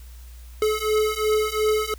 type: beating tone pair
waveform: square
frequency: 428 / 430.8 Hz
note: A4 / A4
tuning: -48 / -37 cents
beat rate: 2.8 Hz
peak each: -24 / -23 dBFS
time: 0.62-1.94 s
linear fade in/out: 2 ms
effects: added 60 Hz sine -39 dBFS peak until 1.98 s + white hiss -53 dBFS RMS until 1.98 s